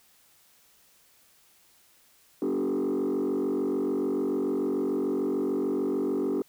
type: tone with frequency modulation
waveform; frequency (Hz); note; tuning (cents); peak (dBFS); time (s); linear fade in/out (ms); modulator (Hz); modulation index
sine; 334.4; E4; +25; -22; 2.42-6.42; 2; 46.8; 2
effects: tanh soft clip ceiling -24 dBFS + white hiss -61 dBFS RMS until 6.48 s